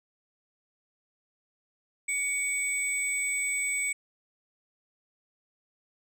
sine tone pair together, 2245 / 8000 Hz, C#7 / B8, +21 / +21 cents, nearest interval octave + minor seventh, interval 2200 cents, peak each -27 / -29 dBFS, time 2.08-3.93 s, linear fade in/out 10 ms, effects tanh soft clip ceiling -23 dBFS

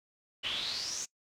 brown noise with band-pass filter sweep, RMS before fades -36 dBFS, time 0.43-1.06 s, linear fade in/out 20 ms, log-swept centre 2900 to 6800 Hz, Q 7.3, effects noise-tail reverb RT60 0.1 s tail -22 dB re dry

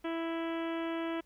harmonic tone, 330.3 Hz, E4, 4 cents sharp, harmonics 1 / 2 / 3 / 4 / 5 / 6 / 7 / 8 / 9 / 10, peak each -34 / -40 / -44 / -46 / -48 / -50 / -51 / -52 / -53 / -54 dBFS, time 0.04-1.21 s, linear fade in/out 10 ms, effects added 50 Hz sine -69 dBFS peak until 1.25 s + pink hiss -70 dBFS RMS until 1.25 s

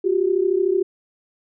sine tone pair together, 358.6 / 392 Hz, F4 / G4, +46 / 0 cents, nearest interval major second, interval 154 cents, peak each -19 dBFS, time 0.04-0.83 s, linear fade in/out 10 ms, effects none

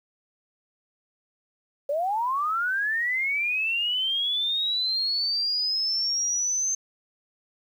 sine linear sweep, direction up, 549 to 6300 Hz, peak -23 dBFS, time 1.89-6.75 s, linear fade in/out 5 ms, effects 9-bit

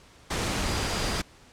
sine tone in noise, 4815 Hz, D8, 42 cents sharp, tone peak -39 dBFS, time 0.66-1.21 s, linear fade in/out 10 ms, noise pink, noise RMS -28 dBFS, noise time 0.3-1.22 s, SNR -14 dB, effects pink hiss -54 dBFS RMS until 1.52 s + low-pass 8000 Hz 12 dB/octave

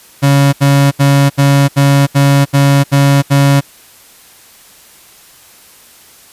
35% pulse tone bursts, 140 Hz, C#3, 18 cents sharp, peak -4 dBFS, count 9, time 0.22-3.61 s, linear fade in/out 20 ms, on 310 ms, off 75 ms, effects white hiss -41 dBFS RMS until 6.32 s + resampled to 32000 Hz

